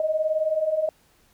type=beating tone pair; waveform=sine; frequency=610 / 629 Hz; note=D#5 / D#5; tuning=-34 / +19 cents; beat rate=19 Hz; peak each=-27 / -22 dBFS; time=0-0.89 s; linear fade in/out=2 ms; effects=pink hiss -61 dBFS RMS until 1.33 s